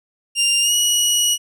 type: tone with pitch glide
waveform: 20% pulse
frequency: 2794 to 2914 Hz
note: F7 to F#7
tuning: 0 to -27 cents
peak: -9 dBFS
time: 0.35-1.38 s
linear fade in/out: 50 ms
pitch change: +73 cents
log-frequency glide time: 0.61-0.74 s
effects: none